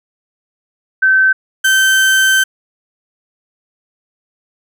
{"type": "tone pair in turn", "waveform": ["sine", "35% pulse"], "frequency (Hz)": [1540, 1547.8], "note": ["G6", "G6"], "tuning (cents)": [-31, -22], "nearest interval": "unison", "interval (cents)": 9, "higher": "second", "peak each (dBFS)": -7, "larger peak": "neither", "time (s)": [[1.02, 1.33], [1.64, 2.44]], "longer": "second", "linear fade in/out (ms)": 10, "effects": []}